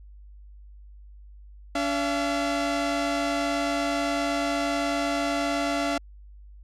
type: tone pair together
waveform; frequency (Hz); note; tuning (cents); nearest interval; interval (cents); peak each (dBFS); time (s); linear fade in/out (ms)
sawtooth; 285.5 / 679; D4 / F5; -49 / -49; octave + minor third; 1500; -23; 1.75-5.98; 5
effects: added 50 Hz sine -44 dBFS peak until 6.63 s + low-pass 7000 Hz 12 dB/octave